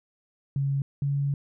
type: tone pair in turn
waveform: sine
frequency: 138.59 / 140.85 Hz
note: C#3 / C#3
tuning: 0 / +28 cents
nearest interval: unison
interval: 28 cents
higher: second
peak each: -23 dBFS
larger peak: neither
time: 0.56-0.82 / 1.02-1.34 s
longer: second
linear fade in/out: 2 ms
effects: none